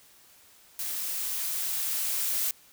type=noise with level ramp; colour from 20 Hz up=blue; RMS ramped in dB=-33 to -28 dBFS; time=0.79-2.51 s; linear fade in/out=2 ms; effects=white hiss -57 dBFS RMS until 2.72 s